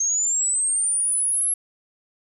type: linear sweep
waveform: sine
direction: up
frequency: 6360 to 11175 Hz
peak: -19 dBFS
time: 0-1.54 s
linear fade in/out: 5 ms
effects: none